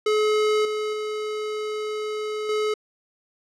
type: tone with level steps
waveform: square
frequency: 426.8 Hz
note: G#4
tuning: 47 cents sharp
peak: -19 / -25 / -27 / -22 dBFS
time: 0.06-2.74 s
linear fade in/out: 5 ms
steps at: 0.65 / 0.93 / 2.49 s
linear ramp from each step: 2 ms
effects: low-pass 6000 Hz 12 dB/octave